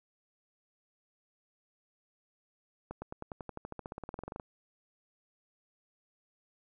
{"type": "accelerating click train", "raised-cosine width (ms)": 1, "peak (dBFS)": -26, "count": 23, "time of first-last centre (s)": [2.91, 4.398], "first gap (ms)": 110, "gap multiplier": 0.95, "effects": []}